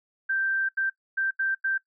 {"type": "tone bursts at uneven times", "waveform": "sine", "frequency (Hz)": 1568, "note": "G6", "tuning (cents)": 0, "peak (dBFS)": -23, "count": 5, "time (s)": [[0.29, 0.69], [0.77, 0.9], [1.17, 1.31], [1.39, 1.55], [1.64, 1.78]], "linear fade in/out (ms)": 10, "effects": ["noise-tail reverb RT60 0.1 s tail -18 dB re dry"]}